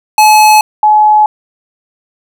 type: tone pair in turn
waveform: square / sine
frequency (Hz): 856 / 850.1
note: A5 / G#5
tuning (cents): -48 / +40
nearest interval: unison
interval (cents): 12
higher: first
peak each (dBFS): -3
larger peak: neither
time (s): 0.18-0.61 / 0.83-1.26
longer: neither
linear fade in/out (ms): 2
effects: none